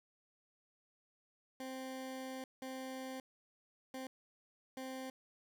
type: tone bursts at uneven times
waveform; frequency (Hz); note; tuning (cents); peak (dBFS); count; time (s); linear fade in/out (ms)
20% pulse; 261.6; C4; 0; -38; 4; 1.6-2.44 / 2.62-3.2 / 3.94-4.07 / 4.77-5.1; 2
effects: none